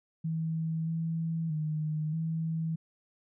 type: tone with pitch steps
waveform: sine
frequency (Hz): 161.4 / 163.6 / 154.1 / 161.9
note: E3 / E3 / D#3 / E3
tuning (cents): -36 / -13 / -16 / -31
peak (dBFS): -29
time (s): 0.24-2.76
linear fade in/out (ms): 10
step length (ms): 630
effects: none